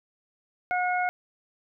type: harmonic tone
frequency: 724 Hz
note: F#5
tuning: 38 cents flat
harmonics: 1 / 2 / 3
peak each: -25 / -30 / -32 dBFS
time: 0.71-1.09 s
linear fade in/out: 0 ms
effects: none

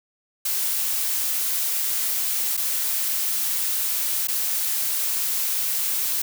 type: noise with dropouts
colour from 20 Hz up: blue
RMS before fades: -24 dBFS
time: 0.45-6.22 s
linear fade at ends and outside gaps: 5 ms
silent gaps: 2.568-2.574 / 4.273-4.283 s
effects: none

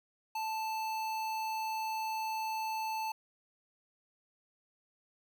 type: tone with notch filter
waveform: square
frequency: 880 Hz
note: A5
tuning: in tune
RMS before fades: -36 dBFS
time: 0.35-3.12 s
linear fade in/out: 5 ms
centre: 8700 Hz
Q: 1.9
effects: 11-bit

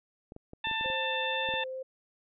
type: clicks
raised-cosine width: 2 ms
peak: -31 dBFS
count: 10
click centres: 0.321 / 0.364 / 0.534 / 0.671 / 0.713 / 0.811 / 0.86 / 0.901 / 1.489 / 1.539 s
type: harmonic tone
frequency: 890 Hz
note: A5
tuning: 20 cents sharp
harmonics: 1 / 2 / 3 / 4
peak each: -35 / -35 / -35 / -35 dBFS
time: 0.64-1.64 s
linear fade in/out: 5 ms
type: tone with vibrato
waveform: sine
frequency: 523.3 Hz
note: C5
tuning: in tune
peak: -35 dBFS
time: 0.84-1.83 s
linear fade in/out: 10 ms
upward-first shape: triangle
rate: 2.1 Hz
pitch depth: 14 cents each way
effects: none

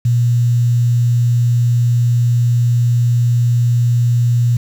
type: tone with quantisation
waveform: sine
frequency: 120 Hz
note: B2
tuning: 49 cents flat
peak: -10 dBFS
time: 0.05-4.57 s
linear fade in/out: 5 ms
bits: 6
effects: none

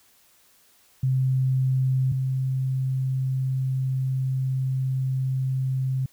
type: tone pair in turn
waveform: sine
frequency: 130.81 / 131.42 Hz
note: C3 / C3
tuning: 0 / +8 cents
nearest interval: unison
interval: 8 cents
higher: second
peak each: -19 / -22 dBFS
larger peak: first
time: 1.03-2.12 / 2.12-6.06 s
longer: second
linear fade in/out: 5 ms
effects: white hiss -59 dBFS RMS until 6.12 s

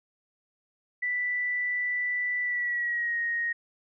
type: tone with pitch glide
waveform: sine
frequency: 1975.5 to 1872.2 Hz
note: B6 to A#6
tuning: 0 to +7 cents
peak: -26 dBFS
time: 1.02-3.53 s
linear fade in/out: 10 ms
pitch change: -93 cents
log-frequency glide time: 2.42-3.19 s
effects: none

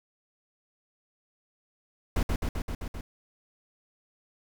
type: noise with echo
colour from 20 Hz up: brown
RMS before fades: -25 dBFS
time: 2.16-2.23 s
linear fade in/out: 2 ms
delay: 130 ms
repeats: 6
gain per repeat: -2 dB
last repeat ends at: 3.01 s
effects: none

